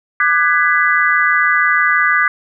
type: chord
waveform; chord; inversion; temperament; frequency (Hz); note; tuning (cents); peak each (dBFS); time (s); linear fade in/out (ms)
sine; G# half-diminished seventh; second; just; 1196.1 / 1495.1 / 1661.2 / 1993.5; D6 / F#6 / G#6 / B6; +31 / +18 / 0 / +16; -16; 0.2-2.28; 2
effects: none